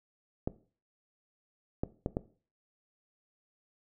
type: clicks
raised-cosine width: 2 ms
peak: -17 dBFS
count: 4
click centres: 0.475 / 1.835 / 2.061 / 2.169 s
effects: noise-tail reverb RT60 0.4 s tail -17 dB re dry